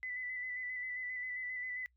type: tone with vibrato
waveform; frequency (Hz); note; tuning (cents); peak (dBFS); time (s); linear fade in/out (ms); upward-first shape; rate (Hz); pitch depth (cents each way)
sine; 2000; B6; +21; -38; 0.03-1.86; 0; square; 7.5; 22
effects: noise-tail reverb RT60 0.1 s tail -23 dB re dry + added 61 Hz sine -70 dBFS peak until 1.96 s